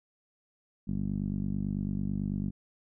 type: tone with low-pass filter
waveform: 10% pulse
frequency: 49.06 Hz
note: G1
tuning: 2 cents sharp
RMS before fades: -32 dBFS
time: 0.87-2.51 s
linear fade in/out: 20 ms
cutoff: 210 Hz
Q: 2.9
effects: none